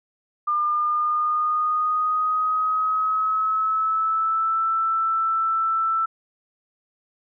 sine tone with pitch glide, 1203 to 1327.1 Hz, D6 to E6, +41 to +11 cents, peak -19 dBFS, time 0.47-6.06 s, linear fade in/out 10 ms, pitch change +170 cents, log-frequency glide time 0.64-4.65 s, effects none

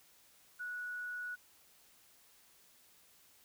sine tone, 1468 Hz, F#6, 14 cents flat, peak -39 dBFS, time 0.59-1.36 s, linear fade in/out 20 ms, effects white hiss -65 dBFS RMS until 3.44 s

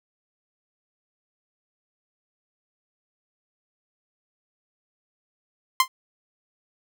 sawtooth tone with exponential decay, 1044 Hz, C6, 4 cents flat, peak -8 dBFS, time 5.8-5.88 s, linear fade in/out 2 ms, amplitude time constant 17 ms, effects none

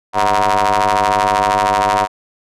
sawtooth ring-modulated tone, 99.7 Hz, G2, 30 cents sharp, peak -5 dBFS, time 0.13-2.08 s, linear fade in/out 50 ms, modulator 841 Hz, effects low-pass 9000 Hz 12 dB/octave

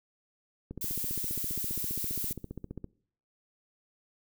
click train, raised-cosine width 3 ms, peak -26 dBFS, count 33, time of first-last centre 0.71-2.843 s, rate 15 Hz
violet noise, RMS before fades -34 dBFS, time 0.81-2.33 s, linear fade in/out 5 ms
effects noise-tail reverb RT60 0.6 s tail -23 dB re dry

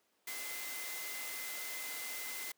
sine tone in noise, 2054 Hz, C7, 33 cents flat, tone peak -46 dBFS, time 0.27-2.52 s, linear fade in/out 5 ms, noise white, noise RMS -43 dBFS, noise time 0.27-2.52 s, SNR -6 dB, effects pink hiss -75 dBFS RMS until 2.57 s + high-pass 300 Hz 12 dB/octave

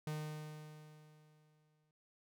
45% pulse tone with exponential decay, 153 Hz, D#3, 29 cents flat, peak -38 dBFS, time 0.07-1.91 s, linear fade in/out 2 ms, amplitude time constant 400 ms, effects none

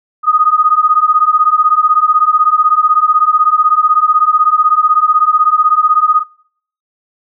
sine beating tone pair, 1236 / 1252 Hz, D#6 / D#6, -12 / +10 cents, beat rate 16 Hz, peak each -10 dBFS, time 0.23-6.24 s, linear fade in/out 50 ms, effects noise-tail reverb RT60 0.6 s tail -24 dB re dry

